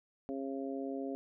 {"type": "harmonic tone", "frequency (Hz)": 136, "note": "C#3", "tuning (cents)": -33, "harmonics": [2, 3, 4, 5], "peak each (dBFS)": [-38, -42, -44, -46], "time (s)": [0.29, 1.15], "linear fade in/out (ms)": 0, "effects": []}